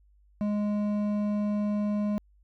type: tone with hard clipping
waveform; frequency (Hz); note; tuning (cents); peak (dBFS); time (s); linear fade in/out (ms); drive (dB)
triangle; 207.7; G#3; 0; -27; 0.41-2.18; 0; 12
effects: added 50 Hz sine -58 dBFS peak until 2.43 s